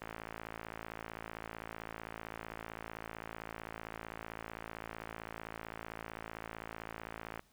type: click train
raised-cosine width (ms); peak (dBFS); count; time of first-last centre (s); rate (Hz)
0.5; -27; 411; 0.02-7.394; 55.6
effects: pink hiss -69 dBFS RMS until 7.52 s